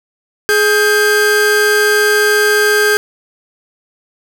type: tone pair together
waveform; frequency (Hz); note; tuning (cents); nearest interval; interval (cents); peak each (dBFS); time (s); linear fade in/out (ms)
45% pulse; 420 / 1585.7; G#4 / G6; +19 / +19; octave + major seventh; 2300; -12; 0.49-2.97; 0
effects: none